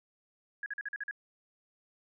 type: tone bursts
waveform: sine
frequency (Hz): 1662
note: G#6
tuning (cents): +1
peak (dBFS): -34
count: 7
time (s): 0.63-1.111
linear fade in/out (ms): 2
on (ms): 31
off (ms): 44
effects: none